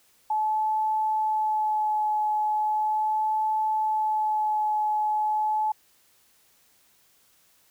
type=tone with vibrato; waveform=sine; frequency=859 Hz; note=A5; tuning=42 cents flat; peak=-22 dBFS; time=0.3-5.72 s; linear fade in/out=5 ms; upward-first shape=sine; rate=0.38 Hz; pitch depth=15 cents each way; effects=white hiss -62 dBFS RMS until 7.7 s